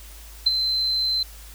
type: tone with ADSR envelope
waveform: sine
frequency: 4083 Hz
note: C8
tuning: 43 cents flat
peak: -12 dBFS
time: 0.46-1.23 s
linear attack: 9 ms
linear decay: 24 ms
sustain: -8 dB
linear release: 3 ms
effects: added 53 Hz sine -41 dBFS peak until 1.54 s + white hiss -46 dBFS RMS until 1.54 s